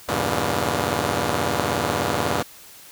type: chord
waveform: 5% pulse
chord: E diminished seventh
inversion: none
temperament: just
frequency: 82.41 / 98.89 / 118.67 / 142.4 Hz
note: E2 / G2 / Bb2 / Db3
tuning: 0 / +16 / +31 / +47 cents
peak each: -16 dBFS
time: 0.08-2.43 s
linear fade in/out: 10 ms
effects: white hiss -45 dBFS RMS until 2.91 s